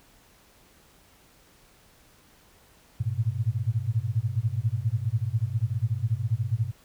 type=tone cluster; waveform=sine; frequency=100.1 / 110.3 / 114.5 / 124.7 Hz; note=G2 / A2 / A#2 / B2; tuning=+37 / +5 / -31 / +17 cents; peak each=-30 dBFS; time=3-6.72 s; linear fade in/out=10 ms; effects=pink hiss -58 dBFS RMS until 6.84 s